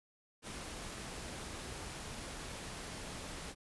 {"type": "noise", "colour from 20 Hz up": "pink", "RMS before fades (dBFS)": -45, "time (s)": [0.42, 3.55], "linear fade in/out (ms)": 50, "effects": ["resampled to 24000 Hz"]}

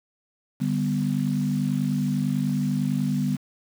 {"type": "chord", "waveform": "sine", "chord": "G major", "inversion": "second", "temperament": "equal", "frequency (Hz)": [146.83, 196, 246.9], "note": ["D3", "G3", "B3"], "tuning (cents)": [0, 0, 0], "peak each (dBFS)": -26, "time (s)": [0.6, 3.37], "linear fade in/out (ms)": 20, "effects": ["7-bit"]}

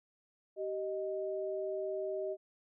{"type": "tone pair together", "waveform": "sine", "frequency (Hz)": [386.2, 622.3], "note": ["G4", "D#5"], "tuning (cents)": [-26, 0], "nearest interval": "minor sixth", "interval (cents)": 826, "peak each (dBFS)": [-37, -37], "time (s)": [0.56, 2.37], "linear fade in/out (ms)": 50, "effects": []}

